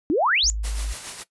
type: exponential sweep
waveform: sine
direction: up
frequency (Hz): 273 to 7210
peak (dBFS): -17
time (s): 0.1-0.5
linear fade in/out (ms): 0
type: tone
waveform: sine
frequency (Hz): 52.9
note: G#1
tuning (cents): +33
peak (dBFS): -24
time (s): 0.43-0.94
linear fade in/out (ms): 20
type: noise with tremolo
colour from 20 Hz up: white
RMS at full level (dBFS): -33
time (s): 0.63-1.24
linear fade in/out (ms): 20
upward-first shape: sine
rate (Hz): 7.1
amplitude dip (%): 45
effects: noise-tail reverb RT60 0.1 s tail -17 dB re dry + resampled to 24000 Hz